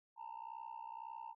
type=tone with amplitude modulation; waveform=sine; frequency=908 Hz; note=A#5; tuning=46 cents flat; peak=-40 dBFS; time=0.16-1.35 s; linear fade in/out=50 ms; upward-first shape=sine; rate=61.9 Hz; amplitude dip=100%; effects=tanh soft clip ceiling -41 dBFS